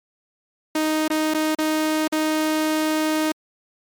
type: tone with dropouts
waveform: sawtooth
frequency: 311.1 Hz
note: D#4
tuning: in tune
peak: -15 dBFS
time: 0.75-3.32 s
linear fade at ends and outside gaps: 5 ms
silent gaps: 1.08-1.101 / 1.339-1.345 / 1.55-1.585 / 2.077-2.123 s
effects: MP3 96 kbps